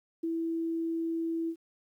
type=tone with ADSR envelope; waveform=sine; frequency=329.6 Hz; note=E4; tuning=in tune; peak=-27 dBFS; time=0.23-1.56 s; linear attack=11 ms; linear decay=4 ms; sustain=-2 dB; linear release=72 ms; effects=11-bit